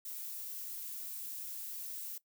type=noise; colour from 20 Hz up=violet; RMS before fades=-43 dBFS; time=0.05-2.18 s; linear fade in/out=5 ms; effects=noise-tail reverb RT60 0.1 s tail -18 dB re dry